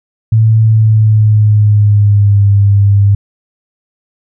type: tone with pitch glide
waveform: sine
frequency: 110.9 to 100.53 Hz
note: A2 to G2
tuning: +14 to +44 cents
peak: -4 dBFS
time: 0.32-3.15 s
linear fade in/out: 5 ms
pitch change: -170 cents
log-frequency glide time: 0.63-2.48 s
effects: none